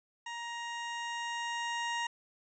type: tone with level ramp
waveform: 20% pulse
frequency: 940 Hz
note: A#5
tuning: 14 cents sharp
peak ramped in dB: -34 to -27 dBFS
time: 0.26-2.07 s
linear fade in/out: 5 ms
effects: resampled to 16000 Hz + 11-bit

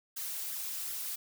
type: noise with flanger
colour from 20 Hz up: blue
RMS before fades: -38 dBFS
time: 0.16-1.16 s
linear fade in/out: 10 ms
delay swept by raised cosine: 0.56 to 4.96 ms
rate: 2.7 Hz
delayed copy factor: +0.7
effects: none

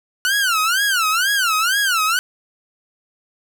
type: tone with vibrato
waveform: sawtooth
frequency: 1446 Hz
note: F#6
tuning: 40 cents flat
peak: -12 dBFS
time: 0.25-2.19 s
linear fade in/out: 0 ms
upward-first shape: sine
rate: 2.1 Hz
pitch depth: 240 cents each way
effects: none

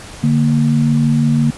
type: tone pair together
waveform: sine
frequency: 146.2 / 232.1 Hz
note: D3 / A#3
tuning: -7 / -7 cents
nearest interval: minor sixth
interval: 800 cents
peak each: -13 dBFS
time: 0.23-1.51 s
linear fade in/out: 10 ms
effects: pink hiss -34 dBFS RMS until 1.57 s + resampled to 24000 Hz

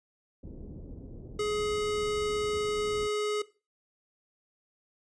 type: low-pass noise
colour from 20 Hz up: pink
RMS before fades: -44 dBFS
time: 0.43-3.07 s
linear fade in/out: 5 ms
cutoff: 430 Hz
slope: 24 dB/octave
type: tone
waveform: square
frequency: 420 Hz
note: G#4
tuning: 19 cents sharp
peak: -28 dBFS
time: 1.39-3.42 s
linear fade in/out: 5 ms
effects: noise-tail reverb RT60 0.3 s tail -17 dB re dry + resampled to 22050 Hz

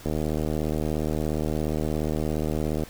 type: click train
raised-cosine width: 2 ms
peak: -14 dBFS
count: 215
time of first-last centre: 0.06-2.836 s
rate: 77.1 Hz
effects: pink hiss -46 dBFS RMS until 2.89 s

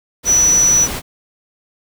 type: tone in noise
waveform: sine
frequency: 5920 Hz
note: F#8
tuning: in tune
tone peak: -9 dBFS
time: 0.25-0.88 s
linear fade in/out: 50 ms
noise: pink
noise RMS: -24 dBFS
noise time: 0.23-1.02 s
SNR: +12 dB
effects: none

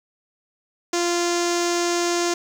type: tone with low-pass filter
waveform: sawtooth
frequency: 346.7 Hz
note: F4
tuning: 13 cents flat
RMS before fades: -22 dBFS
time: 0.93-2.34 s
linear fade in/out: 5 ms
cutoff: 6500 Hz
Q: 3.8
effects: 7-bit

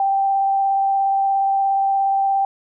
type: tone with vibrato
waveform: sine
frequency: 784 Hz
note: G5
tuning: in tune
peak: -15 dBFS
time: 0-2.45 s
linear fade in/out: 2 ms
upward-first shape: sine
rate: 17 Hz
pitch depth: 9 cents each way
effects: none

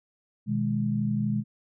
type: chord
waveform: sine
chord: G# minor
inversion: first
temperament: equal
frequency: 123.47 / 155.56 / 207.7 Hz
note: B2 / D#3 / G#3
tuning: 0 / 0 / 0 cents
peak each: -29 / -32 / -26 dBFS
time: 0.46-1.44 s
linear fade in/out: 50 ms
effects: none

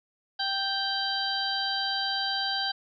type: harmonic tone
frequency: 784 Hz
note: G5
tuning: in tune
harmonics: 1 / 2 / 4 / 5 / 6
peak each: -33 / -33 / -33 / -33 / -33 dBFS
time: 0.39-2.72 s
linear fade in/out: 10 ms
effects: none

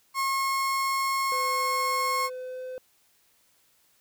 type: tone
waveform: 35% pulse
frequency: 1083 Hz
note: C#6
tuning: 41 cents flat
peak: -23 dBFS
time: 0.14-2.3 s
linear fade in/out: 50 ms
type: tone with pitch glide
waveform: triangle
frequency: 508 to 511.2 Hz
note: B4 to C5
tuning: +49 to -40 cents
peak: -32 dBFS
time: 1.32-2.78 s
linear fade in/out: 0 ms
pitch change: +11 cents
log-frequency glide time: 2.37-2.64 s
effects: white hiss -65 dBFS RMS until 4 s

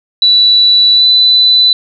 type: tone with pitch glide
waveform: sine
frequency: 3951 to 3992 Hz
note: B7 to B7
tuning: 0 to +18 cents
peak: -4 dBFS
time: 0.22-1.73 s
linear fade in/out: 2 ms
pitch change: +18 cents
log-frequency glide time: 0.94-1.05 s
effects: none

